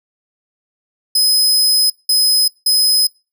sawtooth tone bursts at uneven times, 5060 Hz, D#8, 28 cents sharp, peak -8 dBFS, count 3, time 1.15-1.9 / 2.09-2.48 / 2.66-3.07 s, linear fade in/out 5 ms, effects noise-tail reverb RT60 0.3 s tail -25 dB re dry

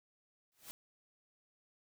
white noise with exponential growth, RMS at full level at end -45 dBFS, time 0.52-0.71 s, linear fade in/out 0 ms, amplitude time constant 41 ms, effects none

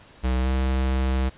square tone with pitch glide, 63.6 to 65.24 Hz, C2 to C2, -48 to -4 cents, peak -21 dBFS, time 0.23-1.3 s, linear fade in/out 20 ms, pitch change +44 cents, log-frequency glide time 0.41-0.48 s, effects pink hiss -50 dBFS RMS until 1.37 s + resampled to 8000 Hz

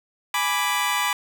20% pulse chord, G# diminished, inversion none, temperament equal, 830.6 / 987.8 / 1174.7 Hz, G#5 / B5 / D6, 0 / 0 / 0 cents, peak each -23 / -19 / -21 dBFS, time 0.34-1.13 s, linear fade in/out 2 ms, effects none

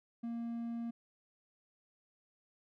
triangle tone, 233.1 Hz, A#3, in tune, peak -35 dBFS, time 0.23-0.91 s, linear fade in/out 10 ms, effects none

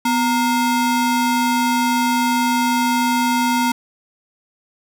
square ring-modulated tone, 587.3 Hz, D5, in tune, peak -13 dBFS, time 0.05-3.72 s, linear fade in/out 5 ms, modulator 339 Hz, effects none

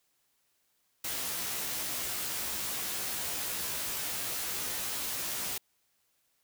white noise with comb filter, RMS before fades -35 dBFS, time 1.04-5.58 s, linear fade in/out 5 ms, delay 16 ms, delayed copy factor +0.8, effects white hiss -74 dBFS RMS until 6.43 s

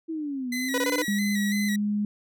sine linear two-way sweep, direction down then up, 330.4 to 241.8 to 304.1 Hz, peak -28 dBFS, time 0.08-1.05 s, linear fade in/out 20 ms, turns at 0.51 s
sawtooth tone with vibrato, 1975.5 Hz, B6, in tune, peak -26 dBFS, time 0.52-1.76 s, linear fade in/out 5 ms, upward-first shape square, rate 3 Hz, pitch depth 48 cents each way
sawtooth tone bursts, 495.1 Hz, B4, 4 cents sharp, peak -20 dBFS, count 5, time 0.74-1.02 s, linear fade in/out 2 ms, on 40 ms, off 20 ms
sine tone with pitch glide, 204.2 to 207.5 Hz, G#3 to G#3, -29 to -1 cents, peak -23 dBFS, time 1.08-2.05 s, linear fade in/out 2 ms, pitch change +28 cents, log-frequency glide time 1.44-1.85 s
effects none

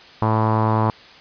sawtooth tone with low-pass filter, 110 Hz, A2, in tune, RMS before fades -18 dBFS, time 0.22-0.9 s, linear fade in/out 0 ms, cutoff 1000 Hz, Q 4.6, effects white hiss -44 dBFS RMS until 1.2 s + resampled to 11025 Hz

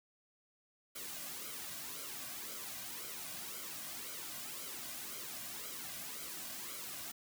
white noise with flanger, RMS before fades -45 dBFS, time 0.95-7.12 s, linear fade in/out 10 ms, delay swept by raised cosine 1.1 to 2.3 ms, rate 1.9 Hz, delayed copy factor -0.65, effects none

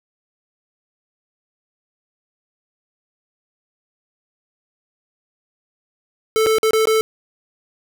square tone with dropouts, 440 Hz, A4, in tune, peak -14 dBFS, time 6.36-7.01 s, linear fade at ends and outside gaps 0 ms, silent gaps 6.462-6.467 / 6.584-6.631 / 6.708-6.733 / 6.855-6.872 s, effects none

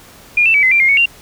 sine tone with pitch steps, 2424 / 2664 / 2288 / 2047 / 2362 / 2125 / 2221 / 2771 Hz, D#7 / E7 / D7 / C7 / D7 / C7 / C#7 / F7, -46 / +18 / -46 / -38 / +9 / +26 / +3 / -14 cents, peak -8 dBFS, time 0.37-1.058 s, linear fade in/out 5 ms, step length 86 ms, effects pink hiss -41 dBFS RMS until 1.21 s

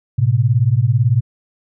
sine beating tone pair, 110 / 128 Hz, A2 / C3, 0 / -38 cents, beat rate 18 Hz, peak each -14 / -14 dBFS, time 0.18-1.21 s, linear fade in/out 10 ms, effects none

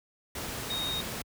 sine tone in noise, 3729 Hz, A#7, in tune, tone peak -31 dBFS, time 0.7-1.01 s, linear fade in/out 5 ms, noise pink, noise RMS -36 dBFS, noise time 0.35-1.22 s, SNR +2 dB, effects high-pass 60 Hz 12 dB/octave

